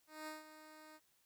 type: tone with ADSR envelope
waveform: 10% pulse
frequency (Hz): 309.7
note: D#4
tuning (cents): -8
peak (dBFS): -36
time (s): 0.07-1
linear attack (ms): 200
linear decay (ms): 160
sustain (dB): -12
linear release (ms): 46
effects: white hiss -75 dBFS RMS until 1.25 s